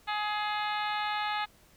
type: harmonic tone with a mistuned harmonic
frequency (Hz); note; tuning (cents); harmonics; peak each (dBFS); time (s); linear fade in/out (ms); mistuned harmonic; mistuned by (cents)
420; G#4; +19; 2 / 3 / 4 / 5 / 6 / 7 / 8 / 9 / 10; -32 / -36 / -38 / -40 / -42 / -43 / -44 / -45 / -46; 0.07-1.46; 20; 8; +59
effects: pink hiss -61 dBFS RMS until 1.76 s